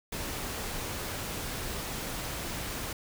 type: noise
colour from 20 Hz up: pink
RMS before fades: -36 dBFS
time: 0.12-2.93 s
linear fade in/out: 5 ms
effects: none